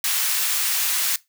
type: high-pass noise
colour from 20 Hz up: white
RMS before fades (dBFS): -22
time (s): 0.04-1.16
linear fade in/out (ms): 2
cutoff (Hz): 1300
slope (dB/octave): 12
effects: noise-tail reverb RT60 0.2 s tail -20 dB re dry